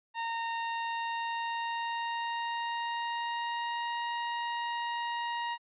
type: tone with pitch glide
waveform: sawtooth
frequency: 921 to 943.6 Hz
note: A#5 to A#5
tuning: -21 to +21 cents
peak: -28 dBFS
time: 0.14-5.58 s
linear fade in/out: 50 ms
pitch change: +42 cents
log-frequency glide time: 0.46-4.06 s
effects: resampled to 8000 Hz